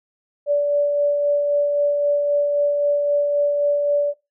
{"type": "tone with tremolo", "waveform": "sine", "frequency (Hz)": 579, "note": "D5", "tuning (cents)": -25, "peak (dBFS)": -14, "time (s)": [0.46, 4.14], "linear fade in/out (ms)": 50, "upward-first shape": "sine", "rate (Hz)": 3.8, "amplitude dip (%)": 30, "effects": ["noise-tail reverb RT60 0.2 s tail -17 dB re dry"]}